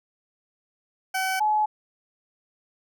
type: tone pair in turn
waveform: 20% pulse / sine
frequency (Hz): 759 / 851.9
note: F#5 / G#5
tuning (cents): +44 / +44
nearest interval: major second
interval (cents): 200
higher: second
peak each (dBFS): -19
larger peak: neither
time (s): 1.14-1.4 / 1.4-1.66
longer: neither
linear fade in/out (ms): 10
effects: none